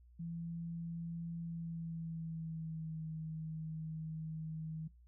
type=tone with pitch glide; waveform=sine; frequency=167.7 to 158.75 Hz; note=E3 to D#3; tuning=+30 to +35 cents; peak=-40 dBFS; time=0.19-4.88 s; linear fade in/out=10 ms; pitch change=-95 cents; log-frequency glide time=1.42-3.06 s; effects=noise-tail reverb RT60 0.3 s tail -23 dB re dry + added 60 Hz sine -59 dBFS peak until 5.07 s